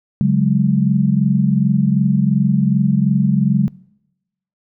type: chord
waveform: sine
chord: C# suspended fourth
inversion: none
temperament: equal with one note detuned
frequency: 141.26 / 185 / 207.7 Hz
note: C#3 / F#3 / G#3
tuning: +33 / 0 / 0 cents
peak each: -16 dBFS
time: 0.21-3.68 s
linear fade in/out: 0 ms
effects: noise-tail reverb RT60 0.9 s tail -24 dB re dry